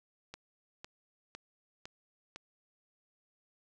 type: click train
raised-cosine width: 0.2 ms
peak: -27 dBFS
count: 5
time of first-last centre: 0.34-2.36 s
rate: 1.98 Hz
effects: none